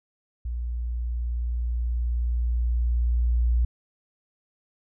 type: tone with level ramp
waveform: sine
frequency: 59.4 Hz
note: A#1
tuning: 33 cents sharp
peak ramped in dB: -27 to -18 dBFS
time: 0.45-3.65 s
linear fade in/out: 5 ms
effects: none